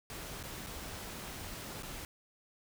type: noise with dropouts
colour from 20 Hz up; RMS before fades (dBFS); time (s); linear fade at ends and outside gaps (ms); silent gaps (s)
pink; -44; 0.1-2.05; 1; 0.429-0.436 / 0.664-0.668 / 1.825-1.831
effects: none